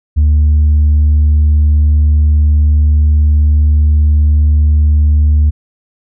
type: tone with tanh clipping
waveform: sine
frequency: 75.1 Hz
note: D2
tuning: 39 cents sharp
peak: -6 dBFS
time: 0.16-5.51 s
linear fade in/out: 20 ms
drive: 1 dB
effects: none